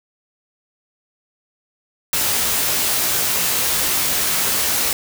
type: noise with comb filter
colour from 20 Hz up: white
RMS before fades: -19 dBFS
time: 2.13-4.93 s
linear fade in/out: 2 ms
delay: 17 ms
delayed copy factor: +0.55
effects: none